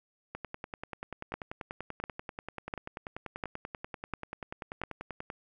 two click trains, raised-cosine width 0.5 ms, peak -18 / -23 dBFS, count 6 / 52, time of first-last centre 1.34-4.837 / 0.35-5.301 s, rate 1.43 / 10.3 Hz, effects none

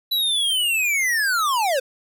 square linear sweep, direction down, 3980 to 495.9 Hz, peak -19 dBFS, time 0.11-1.8 s, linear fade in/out 10 ms, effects none

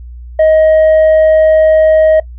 sine tone with tanh clipping, 629 Hz, D#5, 19 cents sharp, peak -5 dBFS, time 0.39-2.2 s, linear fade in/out 5 ms, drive 2 dB, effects noise-tail reverb RT60 0.1 s tail -20 dB re dry + added 60 Hz sine -26 dBFS peak until 2.38 s

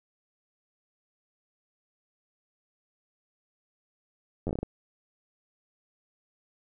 slowing click train, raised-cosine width 2 ms, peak -18 dBFS, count 8, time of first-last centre 4.47-4.63 s, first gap 10 ms, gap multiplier 1.27, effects none

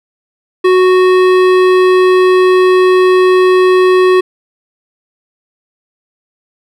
sine tone with hard clipping, 369.2 Hz, F#4, 4 cents flat, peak -7 dBFS, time 0.64-4.21 s, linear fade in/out 10 ms, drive 15 dB, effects none

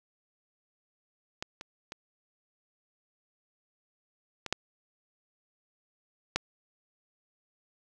clicks, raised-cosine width 0.2 ms, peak -17 / -24 / -22 / -19 / -10 / -9 dBFS, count 6, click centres 1.425 / 1.611 / 1.921 / 4.463 / 4.526 / 6.36 s, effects none

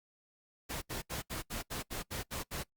pink noise bursts, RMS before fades -39 dBFS, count 10, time 0.69-2.638 s, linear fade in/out 20 ms, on 130 ms, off 72 ms, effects noise-tail reverb RT60 0.1 s tail -22 dB re dry + Opus 48 kbps

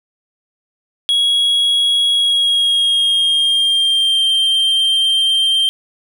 triangle tone with pitch glide, 3322 to 3156 Hz, G#7 to G7, 0 to +11 cents, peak -10 dBFS, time 1.09-5.69 s, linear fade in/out 0 ms, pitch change -89 cents, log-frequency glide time 2.12-4.28 s, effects none

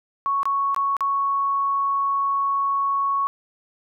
sine tone with dropouts, 1108.7 Hz, C#6, in tune, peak -19 dBFS, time 0.26-3.27 s, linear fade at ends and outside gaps 0 ms, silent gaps 0.431-0.455 / 0.746-0.763 / 0.967-1.007 s, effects none

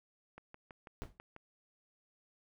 click train, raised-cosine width 0.5 ms, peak -35 dBFS, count 7, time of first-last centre 0.38-1.364 s, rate 6.1 Hz
brown noise with exponential decay, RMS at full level -40 dBFS, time 1.02-1.18 s, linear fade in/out 0 ms, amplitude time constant 33 ms
effects none

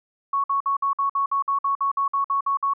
sine tone bursts, 1108.7 Hz, C#6, in tune, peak -19 dBFS, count 15, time 0.33-2.736 s, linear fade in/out 5 ms, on 110 ms, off 54 ms, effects none

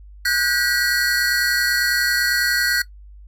square tone cluster, 1465 / 1593 / 1935 / 4365 Hz, F#6 / G6 / B6 / C#8, -18 / +27 / -36 / -28 cents, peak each -24 dBFS, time 0.25-2.82 s, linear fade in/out 5 ms, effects noise-tail reverb RT60 0.1 s tail -17 dB re dry + added 50 Hz sine -39 dBFS peak until 3.27 s

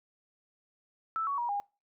sine tone with pitch steps, 1318.5 / 1121.6 / 954.1 / 811.6 Hz, E6 / C#6 / A#5 / G#5, 0 / +20 / +40 / -40 cents, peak -29 dBFS, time 1.16-1.6 s, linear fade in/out 0 ms, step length 110 ms, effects noise-tail reverb RT60 0.3 s tail -25 dB re dry

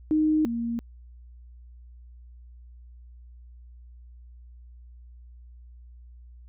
sine tone pair in turn, 309.3 / 233.4 Hz, D#4 / A#3, -10 / +2 cents, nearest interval perfect fourth, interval 488 cents, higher first, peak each -19 / -26 dBFS, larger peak first, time 0.11-0.45 / 0.45-0.79 s, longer neither, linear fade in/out 0 ms, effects added 60 Hz sine -45 dBFS peak until 6.48 s

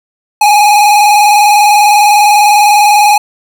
square tone with vibrato, 830.6 Hz, G#5, in tune, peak -4 dBFS, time 0.41-3.18 s, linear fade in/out 5 ms, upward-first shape square, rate 20 Hz, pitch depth 39 cents each way, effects 7-bit

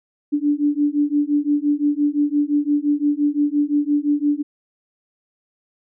sine beating tone pair, 289.3 / 295.1 Hz, D4 / D4, -26 / +8 cents, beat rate 5.8 Hz, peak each -19 dBFS, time 0.32-4.43 s, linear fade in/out 20 ms, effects none

